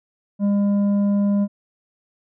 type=tone with tanh clipping; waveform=sine; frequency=202.1 Hz; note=G#3; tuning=47 cents flat; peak=-17 dBFS; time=0.39-1.48 s; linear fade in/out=50 ms; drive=7 dB; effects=none